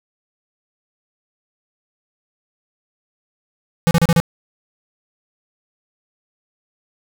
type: tone bursts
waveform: square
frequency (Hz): 168.2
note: E3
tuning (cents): +35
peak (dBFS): -11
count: 5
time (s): 3.87-4.201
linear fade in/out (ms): 0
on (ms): 39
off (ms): 34
effects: none